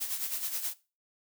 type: noise with tremolo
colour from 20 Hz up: blue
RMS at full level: -32 dBFS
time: 0-0.74 s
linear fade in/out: 20 ms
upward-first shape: sine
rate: 9.4 Hz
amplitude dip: 60%
effects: noise-tail reverb RT60 0.3 s tail -18 dB re dry